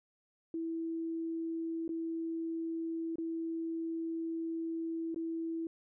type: tone with dropouts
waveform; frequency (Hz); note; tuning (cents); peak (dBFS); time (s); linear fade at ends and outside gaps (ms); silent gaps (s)
sine; 328.5; E4; -6; -34; 0.54-5.67; 2; 1.879-1.891 / 3.157-3.183 / 5.145-5.16
effects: none